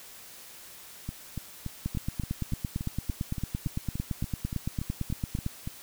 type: two click trains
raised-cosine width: 5 ms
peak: -17 / -21 dBFS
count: 33 / 17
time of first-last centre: 1.86-5.464 / 1.09-5.675 s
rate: 8.88 / 3.49 Hz
effects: white hiss -48 dBFS RMS until 5.82 s